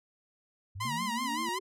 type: linear sweep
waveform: sine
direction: up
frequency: 87.31 to 387.1 Hz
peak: -38 dBFS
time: 0.75-1.6 s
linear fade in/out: 10 ms
type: tone with vibrato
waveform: sawtooth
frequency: 995 Hz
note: B5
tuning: 13 cents sharp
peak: -28 dBFS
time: 0.8-1.59 s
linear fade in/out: 10 ms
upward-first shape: sine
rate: 5.3 Hz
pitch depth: 110 cents each way
type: tone with tremolo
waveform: sine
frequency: 230 Hz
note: A#3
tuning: 23 cents flat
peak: -37 dBFS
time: 0.85-1.49 s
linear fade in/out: 0 ms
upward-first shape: sine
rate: 13 Hz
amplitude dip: 40%
effects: low-pass 12000 Hz 12 dB/octave